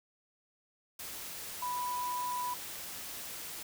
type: tone in noise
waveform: sine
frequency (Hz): 987.8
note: B5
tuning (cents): 0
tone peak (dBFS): -33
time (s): 1.62-2.54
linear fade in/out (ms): 5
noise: white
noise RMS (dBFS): -43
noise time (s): 0.99-3.63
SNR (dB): +7
effects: none